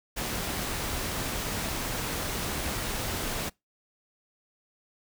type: noise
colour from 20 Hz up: pink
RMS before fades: -32 dBFS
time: 0.16-3.5 s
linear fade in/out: 20 ms
effects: noise-tail reverb RT60 0.2 s tail -25 dB re dry